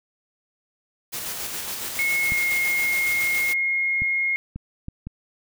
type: noise with tremolo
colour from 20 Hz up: white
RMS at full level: -30 dBFS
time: 1.12-3.54 s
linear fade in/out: 20 ms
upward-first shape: square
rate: 7.2 Hz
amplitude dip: 25%
type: tone with pitch glide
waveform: sine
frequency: 2177 to 2148 Hz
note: C#7 to C7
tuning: -32 to +45 cents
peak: -20 dBFS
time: 1.99-4.36 s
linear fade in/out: 0 ms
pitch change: -23 cents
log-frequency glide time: 2.19-2.37 s
type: clicks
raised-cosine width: 5 ms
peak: -20 dBFS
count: 5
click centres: 2.321 / 4.02 / 4.56 / 4.884 / 5.07 s
effects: none